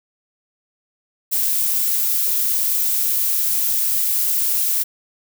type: noise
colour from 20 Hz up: violet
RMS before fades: -19 dBFS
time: 1.31-4.84 s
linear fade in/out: 20 ms
effects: none